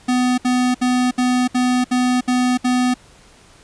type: tone bursts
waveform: square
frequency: 250 Hz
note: B3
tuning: 21 cents sharp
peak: -15 dBFS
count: 8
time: 0.08-2.942 s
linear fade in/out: 10 ms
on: 300 ms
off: 66 ms
effects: pink hiss -48 dBFS RMS until 3.63 s + resampled to 22050 Hz